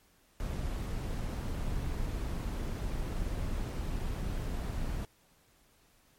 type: noise with amplitude modulation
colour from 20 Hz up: brown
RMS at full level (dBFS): -33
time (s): 0.4-5.05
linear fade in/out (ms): 0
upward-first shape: sine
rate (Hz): 198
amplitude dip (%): 30
effects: pink hiss -66 dBFS RMS until 6.18 s + MP3 64 kbps